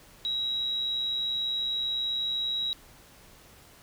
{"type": "tone", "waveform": "sine", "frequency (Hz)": 3858, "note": "B7", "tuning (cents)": -41, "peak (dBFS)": -27, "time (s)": [0.25, 2.73], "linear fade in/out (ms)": 0, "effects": ["pink hiss -54 dBFS RMS until 3.82 s"]}